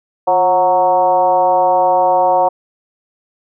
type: tone with frequency modulation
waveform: sine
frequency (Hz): 733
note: F#5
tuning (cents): -16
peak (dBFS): -9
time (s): 0.27-2.49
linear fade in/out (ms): 10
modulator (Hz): 190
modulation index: 1.2
effects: none